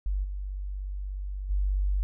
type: tone with level steps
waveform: sine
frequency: 48.36 Hz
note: G1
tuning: 23 cents flat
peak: -25 / -31 / -23 dBFS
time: 0.06-2.03 s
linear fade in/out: 0 ms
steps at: 0.23 / 1.49 s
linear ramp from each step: 20 ms
effects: none